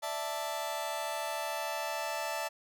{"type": "chord", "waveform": "sawtooth", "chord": "D suspended second", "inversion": "none", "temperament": "just", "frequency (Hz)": [587.3, 660.7, 881], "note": ["D5", "E5", "A5"], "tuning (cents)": [0, 4, 2], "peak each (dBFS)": [-36, -34, -33], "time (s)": [0.02, 2.49], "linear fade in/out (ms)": 20, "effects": []}